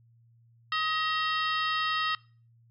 harmonic tone with a mistuned harmonic, 631 Hz, D#5, 24 cents sharp, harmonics 2 / 3 / 4 / 5 / 6 / 7 / 8, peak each -29 / -33 / -37 / -36 / -38 / -43 / -41 dBFS, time 0.72-2.15 s, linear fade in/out 2 ms, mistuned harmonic 4, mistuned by +130 cents, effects noise-tail reverb RT60 0.4 s tail -22 dB re dry + added 116 Hz sine -58 dBFS peak until 2.7 s

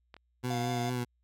clicks, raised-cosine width 0.3 ms, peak -30 / -35 dBFS, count 2, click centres 0.142 / 0.166 s
20% pulse tone with vibrato, 123.47 Hz, B2, in tune, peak -26 dBFS, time 0.43-1.05 s, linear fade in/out 20 ms, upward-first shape triangle, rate 4.6 Hz, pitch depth 33 cents each way
harmonic tone, 707 Hz, F5, 21 cents sharp, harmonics 1 / 3 / 5 / 7 / 9 / 10, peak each -35 / -49 / -47 / -51 / -52 / -58 dBFS, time 0.5-0.9 s, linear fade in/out 5 ms
effects added 60 Hz sine -70 dBFS peak until 1.23 s

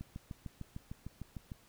click train, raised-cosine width 5 ms, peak -30 dBFS, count 11, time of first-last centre 0.01-1.518 s, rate 6.63 Hz, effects pink hiss -64 dBFS RMS until 1.68 s

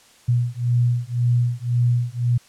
sine beating tone pair, 120.1 / 122 Hz, B2 / B2, -48 / -21 cents, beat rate 1.9 Hz, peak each -20 dBFS, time 0.28-2.38 s, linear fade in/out 10 ms, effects white hiss -52 dBFS RMS until 2.48 s + low-pass 9000 Hz 12 dB/octave

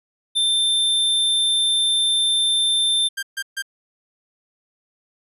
square tone, 3570 Hz, A7, 24 cents sharp, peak -17 dBFS, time 0.35-3.09 s, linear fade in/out 20 ms
sawtooth tone bursts, 1588 Hz, G6, 22 cents sharp, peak -20 dBFS, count 3, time 3.17-3.624 s, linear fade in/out 10 ms, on 58 ms, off 140 ms
effects resampled to 32000 Hz

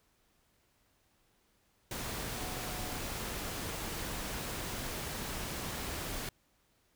sine tone in noise, 733 Hz, F#5, 16 cents flat, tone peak -48 dBFS, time 2.38-2.99 s, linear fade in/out 2 ms, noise pink, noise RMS -39 dBFS, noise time 1.91-6.29 s, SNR -12 dB, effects pink hiss -72 dBFS RMS until 6.95 s

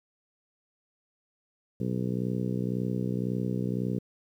harmonic tone, 61.9 Hz, B1, 5 cents sharp, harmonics 2 / 3 / 4 / 5 / 6 / 7 / 8, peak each -32 / -31 / -35 / -40 / -39 / -39 / -43 dBFS, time 1.8-3.99 s, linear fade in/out 5 ms, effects 10-bit

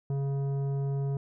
sine tone with tanh clipping, 138.59 Hz, C#3, in tune, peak -29 dBFS, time 0.1-1.17 s, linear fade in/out 2 ms, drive 11 dB, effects none

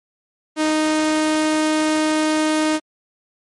sawtooth tone, 310 Hz, D#4, 6 cents flat, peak -12 dBFS, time 0.56-2.8 s, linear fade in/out 50 ms, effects MP3 48 kbps

